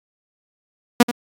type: tone with echo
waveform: sawtooth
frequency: 240.5 Hz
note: B3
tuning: 46 cents flat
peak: -4 dBFS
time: 1-1.03 s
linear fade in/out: 5 ms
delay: 83 ms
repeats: 1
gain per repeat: -12 dB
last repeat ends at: 1.113 s
effects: AAC 48 kbps